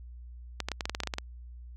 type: clicks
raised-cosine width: 0.2 ms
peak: -14 dBFS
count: 12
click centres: 0.603 / 0.686 / 0.717 / 0.808 / 0.855 / 0.896 / 0.949 / 1.003 / 1.035 / 1.073 / 1.138 / 1.184 s
effects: added 60 Hz sine -43 dBFS peak until 1.76 s